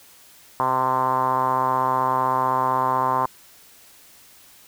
5% pulse tone with low-pass filter, 129.7 Hz, C3, 15 cents flat, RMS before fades -21 dBFS, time 0.6-3.26 s, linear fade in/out 0 ms, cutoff 1000 Hz, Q 6.9, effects white hiss -50 dBFS RMS until 4.67 s

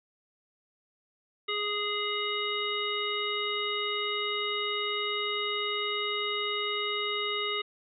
harmonic tone, 415.3 Hz, G#4, in tune, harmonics 1 / 3 / 5 / 7 / 9, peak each -35 / -35 / -35 / -35 / -35 dBFS, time 1.48-7.62 s, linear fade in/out 10 ms, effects none

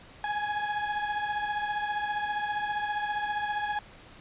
30% pulse beating tone pair, 830.6 / 845.6 Hz, G#5 / G#5, 0 / +31 cents, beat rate 15 Hz, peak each -27 / -32 dBFS, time 0.24-3.79 s, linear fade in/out 2 ms, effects pink hiss -51 dBFS RMS until 4.2 s + resampled to 8000 Hz

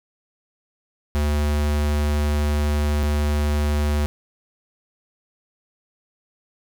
square tone pair in turn, 74 / 74 Hz, D2 / D2, +14 / +14 cents, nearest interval unison, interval 0 cents, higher neither, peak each -19 dBFS, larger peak neither, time 1.15-3.03 / 3.03-4.06 s, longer first, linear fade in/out 0 ms, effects none

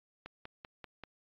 click train, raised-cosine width 0.3 ms, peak -28 dBFS, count 5, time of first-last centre 0.26-1.037 s, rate 5.15 Hz, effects low-pass 4000 Hz 12 dB/octave + AAC 32 kbps

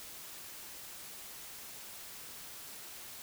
silence, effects white hiss -48 dBFS RMS until 3.22 s

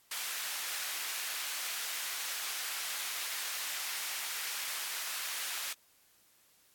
pink high-pass noise, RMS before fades -38 dBFS, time 0.11-5.73 s, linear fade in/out 5 ms, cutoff 1600 Hz, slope 12 dB/octave, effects white hiss -66 dBFS RMS until 6.74 s + AAC 64 kbps

